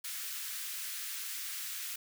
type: high-pass noise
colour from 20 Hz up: white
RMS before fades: -40 dBFS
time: 0.04-1.96 s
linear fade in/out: 5 ms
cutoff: 1400 Hz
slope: 24 dB/octave
effects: none